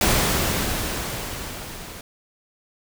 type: noise with level ramp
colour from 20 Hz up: pink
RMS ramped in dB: -18 to -38 dBFS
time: 0.01-2.01 s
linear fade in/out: 2 ms
effects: none